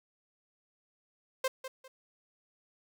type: tone with echo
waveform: sawtooth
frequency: 524 Hz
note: C5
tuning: 2 cents sharp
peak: -24 dBFS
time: 1.44-1.48 s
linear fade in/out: 5 ms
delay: 200 ms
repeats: 2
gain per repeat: -11 dB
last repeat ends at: 1.88 s
effects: none